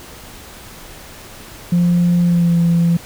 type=tone with pitch glide; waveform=sine; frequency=174.61 to 169.84 Hz; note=F3 to F3; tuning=0 to -48 cents; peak=-9 dBFS; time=1.72-2.97 s; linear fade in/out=5 ms; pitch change=-48 cents; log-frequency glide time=2.21-2.58 s; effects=tanh soft clip ceiling -8 dBFS + pink hiss -37 dBFS RMS until 3.05 s